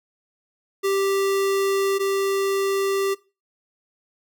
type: tone pair in turn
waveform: square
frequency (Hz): 392 / 392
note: G4 / G4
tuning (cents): 0 / 0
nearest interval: unison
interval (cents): 0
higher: neither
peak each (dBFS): -20 / -21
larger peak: first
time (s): 0.83-1.99 / 1.99-3.15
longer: neither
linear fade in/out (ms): 20
effects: noise-tail reverb RT60 0.3 s tail -20 dB re dry